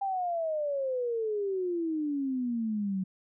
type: exponential sweep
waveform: sine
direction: down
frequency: 800 to 185 Hz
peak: -28 dBFS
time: 0.01-3.04 s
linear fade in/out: 10 ms
effects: none